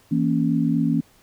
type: chord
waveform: sine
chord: A# diminished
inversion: second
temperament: equal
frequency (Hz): 164.81 / 233.1 / 277.2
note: E3 / A#3 / C#4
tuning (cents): 0 / 0 / 0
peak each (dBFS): -22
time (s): 0.11-1.01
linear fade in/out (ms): 10
effects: pink hiss -56 dBFS RMS until 1.22 s